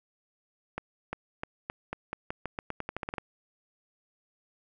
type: accelerating click train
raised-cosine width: 0.5 ms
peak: -18 dBFS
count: 17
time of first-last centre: 0.78-3.182 s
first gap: 350 ms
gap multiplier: 0.87
effects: none